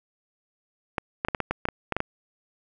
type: clicks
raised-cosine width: 0.5 ms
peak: -10 dBFS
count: 11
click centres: 0.982 / 1.249 / 1.285 / 1.348 / 1.403 / 1.51 / 1.654 / 1.687 / 1.923 / 1.966 / 2.004 s
effects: none